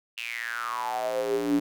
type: tone with high-pass filter sweep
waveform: square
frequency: 58.27 Hz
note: A#1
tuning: in tune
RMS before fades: -29 dBFS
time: 0.17-1.6 s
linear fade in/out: 10 ms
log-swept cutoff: 2800 to 260 Hz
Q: 9
effects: none